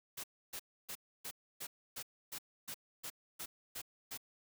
white noise bursts, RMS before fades -44 dBFS, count 12, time 0.17-4.176 s, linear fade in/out 10 ms, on 68 ms, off 290 ms, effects none

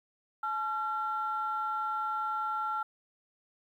sine tone pair together, 859.9 / 1365 Hz, A5 / F6, -40 / -40 cents, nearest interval minor sixth, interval 800 cents, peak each -34 / -31 dBFS, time 0.43-2.83 s, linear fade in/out 5 ms, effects tanh soft clip ceiling -23 dBFS + 11-bit

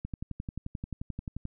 click train, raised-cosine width 5 ms, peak -23 dBFS, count 17, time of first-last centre 0.05-1.454 s, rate 11.4 Hz, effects none

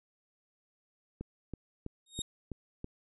click train, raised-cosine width 3 ms, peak -26 dBFS, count 6, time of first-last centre 1.21-2.844 s, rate 3.06 Hz
25% pulse tone with exponential growth, 3729 Hz, A#7, in tune, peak -28 dBFS, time 2.06-2.22 s, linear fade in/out 5 ms, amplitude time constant 34 ms
effects resampled to 32000 Hz

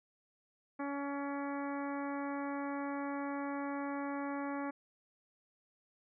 harmonic tone with a mistuned harmonic, 282 Hz, C#4, 30 cents sharp, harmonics 1 / 2 / 3 / 4 / 5 / 6 / 7 / 8, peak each -38 / -44 / -44 / -46 / -50 / -51 / -54 / -55 dBFS, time 0.79-4.71 s, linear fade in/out 10 ms, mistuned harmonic 5, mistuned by -18 cents, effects none

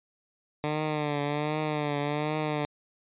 10% pulse tone with vibrato, 149.3 Hz, D3, 29 cents sharp, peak -19 dBFS, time 0.64-2.65 s, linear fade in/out 0 ms, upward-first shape triangle, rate 1.3 Hz, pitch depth 67 cents each way, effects resampled to 8000 Hz

